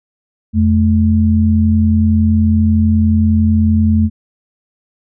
sine tone pair together, 86.3 / 217.1 Hz, F2 / A3, -20 / -23 cents, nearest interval octave + major third, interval 1597 cents, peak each -11 dBFS, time 0.53-4.1 s, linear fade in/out 50 ms, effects none

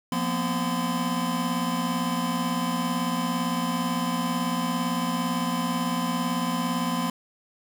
square tone cluster, 175.3 / 234.7 / 252.6 / 1022 Hz, F3 / A#3 / B3 / C6, +7 / +12 / +39 / -41 cents, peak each -31 dBFS, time 0.12-7.1 s, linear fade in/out 2 ms, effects none

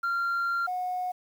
sine tone pair in turn, 1383 / 729.9 Hz, F6 / F#5, -17 / -24 cents, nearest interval major seventh, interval 1107 cents, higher first, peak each -23 / -27 dBFS, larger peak first, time 0.03-0.67 / 0.67-1.12 s, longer first, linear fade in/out 10 ms, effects tanh soft clip ceiling -24 dBFS + 9-bit

